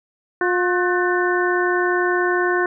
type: harmonic tone with a mistuned harmonic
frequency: 356.9 Hz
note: F4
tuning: 38 cents sharp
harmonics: 1 / 2 / 3 / 4 / 5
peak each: -19 / -26 / -25 / -23 / -25 dBFS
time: 0.41-2.66 s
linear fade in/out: 2 ms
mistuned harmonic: 4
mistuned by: +82 cents
effects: none